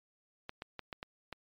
clicks, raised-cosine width 0.3 ms, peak -25 dBFS, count 6, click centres 0.494 / 0.621 / 0.793 / 0.928 / 1.029 / 1.327 s, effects MP3 96 kbps

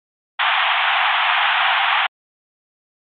pink band-pass noise, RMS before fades -17 dBFS, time 0.39-2.07 s, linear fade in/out 10 ms, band 710 to 3500 Hz, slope 96 dB/octave, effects MP3 48 kbps

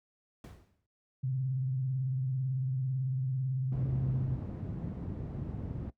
brown noise with exponential decay, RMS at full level -41 dBFS, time 0.44-0.86 s, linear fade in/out 2 ms, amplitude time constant 91 ms
sine tone with vibrato, 130.81 Hz, C3, in tune, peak -29 dBFS, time 1.23-4.35 s, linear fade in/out 10 ms, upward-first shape sine, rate 18 Hz, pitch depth 66 cents each way
white low-pass noise, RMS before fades -37 dBFS, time 3.72-5.9 s, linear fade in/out 2 ms, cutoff 150 Hz, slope 12 dB/octave
effects noise-tail reverb RT60 0.1 s tail -18 dB re dry + high-pass 60 Hz 12 dB/octave

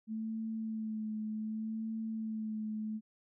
sine tone with vibrato, 218.9 Hz, A3, 9 cents flat, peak -35 dBFS, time 0.07-3.01 s, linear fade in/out 50 ms, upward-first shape sine, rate 0.66 Hz, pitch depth 27 cents each way, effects none

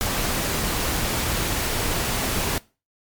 pink noise, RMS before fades -24 dBFS, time 0.01-2.58 s, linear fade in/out 0 ms, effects noise-tail reverb RT60 0.3 s tail -21 dB re dry + MP3 96 kbps

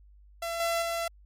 sawtooth tone with level steps, 674 Hz, E5, 38 cents sharp, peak -27 / -22 / -25 dBFS, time 0.42-1.08 s, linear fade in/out 5 ms, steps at 0.6 / 0.82 s, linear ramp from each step 2 ms, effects added 50 Hz sine -52 dBFS peak until 1.25 s + MP3 64 kbps

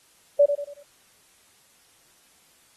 sine tone with echo, 575 Hz, D5, 37 cents flat, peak -12 dBFS, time 0.39-0.46 s, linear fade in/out 10 ms, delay 93 ms, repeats 4, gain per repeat -8 dB, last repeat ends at 0.832 s, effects white hiss -59 dBFS RMS until 2.76 s + AAC 32 kbps

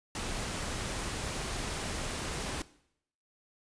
pink noise, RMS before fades -36 dBFS, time 0.15-2.62 s, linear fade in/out 2 ms, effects noise-tail reverb RT60 0.7 s tail -18 dB re dry + resampled to 22050 Hz

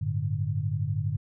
sine chord, G suspended second, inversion none, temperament just, 98 / 110.25 / 147 Hz, G2 / A2 / D3, 0 / +4 / +2 cents, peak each -30 dBFS, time 0.01-1.17 s, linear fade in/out 10 ms, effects none

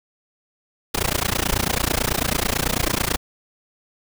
pink noise with amplitude modulation, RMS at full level -18 dBFS, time 0.94-3.17 s, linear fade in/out 10 ms, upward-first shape sine, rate 29.1 Hz, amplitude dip 100%, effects none

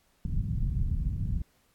pink low-pass noise, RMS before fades -29 dBFS, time 0.25-1.42 s, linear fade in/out 2 ms, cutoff 160 Hz, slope 24 dB/octave, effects pink hiss -68 dBFS RMS until 1.74 s + AAC 64 kbps

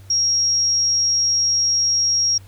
sine tone, 5600 Hz, F8, 4 cents sharp, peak -15 dBFS, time 0.1-2.38 s, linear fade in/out 5 ms, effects added 97 Hz sine -40 dBFS peak until 2.47 s + pink hiss -52 dBFS RMS until 2.47 s

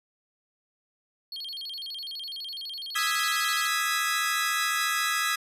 triangle tone with vibrato, 3729 Hz, A#7, in tune, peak -33 dBFS, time 1.32-3.67 s, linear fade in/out 2 ms, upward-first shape square, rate 12 Hz, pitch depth 270 cents each way
sawtooth chord, E major seventh, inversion third, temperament equal, 1244.5 / 1318.5 / 1661.2 / 1975.5 Hz, D#6 / E6 / G#6 / B6, 0 / 0 / 0 / 0 cents, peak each -27 / -28 / -26 / -27 dBFS, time 2.95-5.36 s, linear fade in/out 10 ms
effects resampled to 32000 Hz

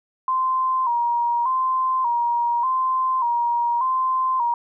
sine tone with vibrato, 992 Hz, B5, 7 cents sharp, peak -18 dBFS, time 0.28-4.54 s, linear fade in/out 2 ms, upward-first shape square, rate 0.85 Hz, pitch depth 79 cents each way, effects none

